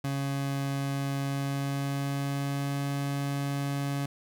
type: tone with pitch glide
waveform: 30% pulse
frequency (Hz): 138.59 to 140.52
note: C#3 to C#3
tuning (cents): 0 to +24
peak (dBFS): -26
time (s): 0.04-4.06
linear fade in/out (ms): 5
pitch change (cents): +24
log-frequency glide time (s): 1.16-2.83
effects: none